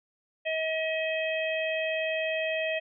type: harmonic tone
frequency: 637 Hz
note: D#5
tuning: 41 cents sharp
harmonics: 1 / 3 / 4 / 5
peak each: -29 / -35 / -33 / -39 dBFS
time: 0.45-2.8 s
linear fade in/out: 20 ms
effects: none